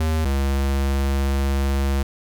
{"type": "tone pair in turn", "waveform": "square", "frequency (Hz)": [79.2, 68.62], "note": ["D#2", "C#2"], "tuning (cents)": [31, -17], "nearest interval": "major second", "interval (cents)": 248, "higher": "first", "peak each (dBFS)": -19, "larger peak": "neither", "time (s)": [[0, 0.25], [0.25, 2.03]], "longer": "second", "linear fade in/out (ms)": 5, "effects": []}